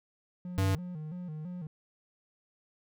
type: tone with vibrato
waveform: triangle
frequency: 166.2 Hz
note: E3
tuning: 15 cents sharp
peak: -35 dBFS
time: 0.45-1.67 s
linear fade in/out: 2 ms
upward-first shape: square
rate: 3 Hz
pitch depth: 130 cents each way
type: tone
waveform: square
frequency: 96.3 Hz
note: G2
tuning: 30 cents flat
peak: -26 dBFS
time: 0.58-0.75 s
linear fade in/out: 0 ms
effects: none